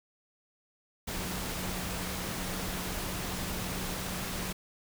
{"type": "tone in noise", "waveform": "sine", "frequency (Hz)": 183.4, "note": "F#3", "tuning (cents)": -15, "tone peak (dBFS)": -41, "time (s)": [1.07, 4.53], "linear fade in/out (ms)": 10, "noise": "pink", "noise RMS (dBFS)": -36, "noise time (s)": [1.07, 4.53], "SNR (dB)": -8, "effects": []}